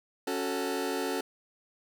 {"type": "chord", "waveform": "sawtooth", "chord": "F# minor", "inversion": "second", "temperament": "just", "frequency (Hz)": [277.5, 370, 444], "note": ["C#4", "F#4", "A4"], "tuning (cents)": [2, 0, 16], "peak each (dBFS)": -30, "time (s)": [0.27, 1.21], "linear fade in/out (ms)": 5, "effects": []}